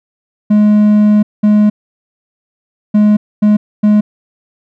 triangle tone bursts at uneven times, 210 Hz, G#3, 19 cents sharp, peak -3 dBFS, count 5, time 0.5-1.23 / 1.43-1.7 / 2.94-3.17 / 3.42-3.57 / 3.83-4.01 s, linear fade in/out 10 ms, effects none

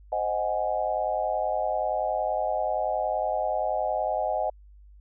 sine chord, Ab dominant seventh, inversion first, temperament equal, 523.3 / 622.3 / 740 / 830.6 Hz, C5 / Eb5 / Gb5 / Ab5, 0 / 0 / 0 / 0 cents, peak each -33 / -28 / -29 / -31 dBFS, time 0.12-4.5 s, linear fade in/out 5 ms, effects added 50 Hz sine -48 dBFS peak until 5 s

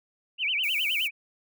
sine tone with vibrato, 2637 Hz, E7, in tune, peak -24 dBFS, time 0.38-1.11 s, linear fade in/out 50 ms, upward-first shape sine, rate 9.6 Hz, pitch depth 280 cents each way
violet noise, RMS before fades -39 dBFS, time 0.63-1.08 s, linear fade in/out 10 ms
effects none

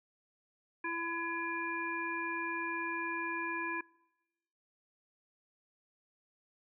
harmonic tone with a mistuned harmonic, 335.5 Hz, E4, 31 cents sharp, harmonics 1 / 3 / 5 / 7, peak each -41 / -39 / -38 / -41 dBFS, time 0.84-3.81 s, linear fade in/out 5 ms, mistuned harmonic 7, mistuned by +36 cents, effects noise-tail reverb RT60 1.0 s tail -24 dB re dry

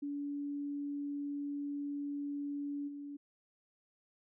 sine tone with level steps, 286.4 Hz, D4, 43 cents flat, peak -36 / -42 dBFS, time 0.02-3.17 s, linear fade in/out 10 ms, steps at 2.87 s, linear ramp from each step 20 ms, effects none

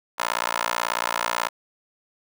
15% pulse tone with high-pass filter, 58.27 Hz, A#1, in tune, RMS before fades -26 dBFS, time 0.18-1.49 s, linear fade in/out 20 ms, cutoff 970 Hz, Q 1.8, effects none

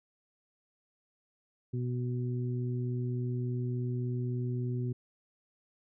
harmonic tone, 123.47 Hz, B2, in tune, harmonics 1 / 2 / 3, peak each -31 / -39 / -41 dBFS, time 1.73-4.93 s, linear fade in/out 10 ms, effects none

